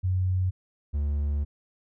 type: tone pair in turn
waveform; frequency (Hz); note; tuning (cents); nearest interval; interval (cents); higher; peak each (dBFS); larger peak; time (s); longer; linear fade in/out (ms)
sine / triangle; 92.5 / 72.57; F#2 / D2; 0 / -20; major third; 420; first; -22; neither; 0.03-0.51 / 0.93-1.45; second; 20
effects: none